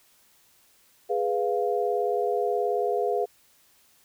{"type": "chord", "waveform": "sine", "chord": "F diminished", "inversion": "first", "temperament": "equal", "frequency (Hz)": [415.3, 493.9, 698.5], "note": ["Ab4", "Cb5", "F5"], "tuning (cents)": [0, 0, 0], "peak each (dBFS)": [-26, -28, -28], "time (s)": [1.09, 3.26], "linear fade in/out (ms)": 20, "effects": ["white hiss -61 dBFS RMS until 4.04 s"]}